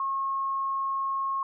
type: tone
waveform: sine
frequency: 1085 Hz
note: C#6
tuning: 37 cents flat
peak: -26 dBFS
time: 0-1.43 s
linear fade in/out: 2 ms
effects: none